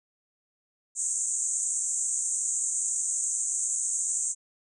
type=band-pass noise; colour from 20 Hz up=white; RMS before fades=-29 dBFS; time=0.95-4.35 s; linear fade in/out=50 ms; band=6500 to 8600 Hz; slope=96 dB/octave; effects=none